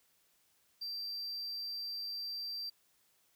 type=tone; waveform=triangle; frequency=4699 Hz; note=D8; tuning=in tune; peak=-37 dBFS; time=0.81-2.7 s; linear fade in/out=10 ms; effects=white hiss -72 dBFS RMS until 3.35 s